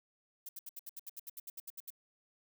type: noise bursts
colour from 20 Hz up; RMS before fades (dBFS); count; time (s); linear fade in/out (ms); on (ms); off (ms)
violet; -45; 15; 0.46-1.904; 5; 30; 71
effects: none